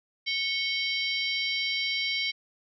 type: harmonic tone with a mistuned harmonic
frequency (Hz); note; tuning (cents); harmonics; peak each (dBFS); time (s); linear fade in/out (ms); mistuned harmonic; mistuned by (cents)
784; G5; 0; 3 / 4 / 5 / 6 / 7; -30 / -32 / -34 / -36 / -37; 0.26-2.32; 20; 3; -110
effects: none